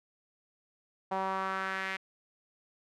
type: tone with band-pass filter sweep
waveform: sawtooth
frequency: 190.9 Hz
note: G3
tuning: 46 cents flat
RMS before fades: -34 dBFS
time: 1.11-1.97 s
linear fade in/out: 10 ms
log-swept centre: 830 to 2100 Hz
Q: 2.6
effects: none